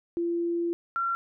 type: tone pair in turn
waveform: sine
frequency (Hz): 341.6 / 1366.4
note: F4 / F6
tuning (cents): -38 / -38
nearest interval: 2 octaves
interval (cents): 2400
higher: second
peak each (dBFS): -25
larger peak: neither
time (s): 0.17-0.73 / 0.96-1.15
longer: first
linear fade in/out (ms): 0
effects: none